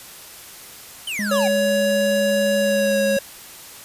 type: exponential sweep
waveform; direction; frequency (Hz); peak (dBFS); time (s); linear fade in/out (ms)
square; down; 3155 to 722; -25; 1.07-1.48; 5
type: tone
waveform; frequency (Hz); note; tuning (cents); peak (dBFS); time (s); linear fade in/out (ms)
triangle; 207.2; G#3; -4; -21; 1.19-3.17; 2
type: tone with pitch glide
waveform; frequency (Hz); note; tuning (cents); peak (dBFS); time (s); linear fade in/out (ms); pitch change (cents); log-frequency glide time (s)
square; 561 to 549.8; C#5 to C#5; +21 to -14; -18; 1.31-3.19; 5; -35; 2.58-2.99
effects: white hiss -40 dBFS RMS until 3.84 s + resampled to 32000 Hz